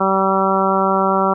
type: harmonic tone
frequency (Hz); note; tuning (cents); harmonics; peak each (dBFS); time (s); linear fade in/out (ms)
192.5; G3; -31; 1 / 2 / 3 / 4 / 5 / 6 / 7; -21 / -21 / -21 / -21 / -21 / -21 / -21; 0-1.34; 10
effects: none